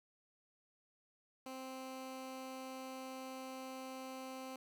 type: tone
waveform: 15% pulse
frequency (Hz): 261.6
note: C4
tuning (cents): 0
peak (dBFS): -39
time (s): 1.46-4.56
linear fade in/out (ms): 2
effects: none